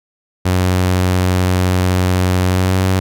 sawtooth tone with pitch glide, 91.6 to 94.07 Hz, F#2 to F#2, -17 to +29 cents, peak -8 dBFS, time 0.45-3 s, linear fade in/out 10 ms, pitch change +46 cents, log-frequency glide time 2.46-2.8 s, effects none

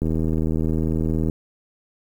click train, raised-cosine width 3 ms, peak -11 dBFS, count 103, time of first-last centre 0.02-1.298 s, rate 79.8 Hz, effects 8-bit

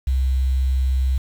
sine tone with quantisation, 65.41 Hz, C2, in tune, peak -16 dBFS, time 0.07-1.18 s, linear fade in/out 5 ms, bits 7, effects none

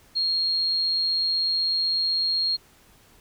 sine tone, 4256 Hz, C8, 29 cents sharp, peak -21 dBFS, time 0.15-2.57 s, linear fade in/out 20 ms, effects pink hiss -56 dBFS RMS until 3.2 s

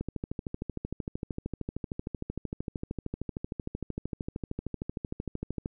click train, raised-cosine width 3 ms, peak -20 dBFS, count 75, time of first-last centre 0.01-5.659 s, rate 13.1 Hz, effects none

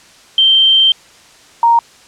sine tone pair in turn, 3136 / 932.3 Hz, G7 / A#5, 0 / 0 cents, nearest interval octave + major sixth, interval 2100 cents, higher first, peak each -6 dBFS, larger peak neither, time 0.38-0.92 / 1.63-1.79 s, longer first, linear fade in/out 2 ms, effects white hiss -43 dBFS RMS until 2.07 s + low-pass 7000 Hz 12 dB/octave

